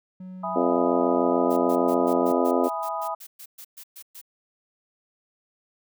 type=tone; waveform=triangle; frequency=185 Hz; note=F#3; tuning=in tune; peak=-34 dBFS; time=0.2-2.32 s; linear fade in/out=5 ms
type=chord; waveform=sine; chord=E major seventh; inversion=none; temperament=equal; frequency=659.3 / 830.6 / 987.8 / 1244.5 Hz; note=E5 / G#5 / B5 / D#6; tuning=0 / 0 / 0 / 0 cents; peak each=-32 dBFS; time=0.43-3.15 s; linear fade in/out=10 ms
type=harmonic tone; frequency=86.8 Hz; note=F2; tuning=10 cents flat; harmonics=3 / 4 / 5 / 6 / 7 / 8; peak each=-25 / -26 / -27 / -28 / -28 / -29 dBFS; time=0.55-2.69 s; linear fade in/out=20 ms
type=noise bursts; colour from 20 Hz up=blue; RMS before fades=-42 dBFS; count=15; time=1.5-4.215 s; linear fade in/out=10 ms; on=69 ms; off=120 ms
effects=none